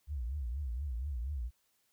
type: tone with vibrato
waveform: sine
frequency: 65.41 Hz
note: C2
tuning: in tune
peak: -34 dBFS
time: 0.07-1.51 s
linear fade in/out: 50 ms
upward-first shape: triangle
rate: 4.2 Hz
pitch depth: 280 cents each way
effects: white hiss -75 dBFS RMS until 1.92 s